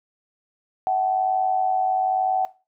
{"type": "tone with amplitude modulation", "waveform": "sine", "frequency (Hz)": 754, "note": "F#5", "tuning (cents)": 32, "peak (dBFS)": -16, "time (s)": [0.87, 2.45], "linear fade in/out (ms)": 0, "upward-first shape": "sine", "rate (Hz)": 101, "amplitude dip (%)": 65, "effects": ["noise-tail reverb RT60 0.3 s tail -19 dB re dry"]}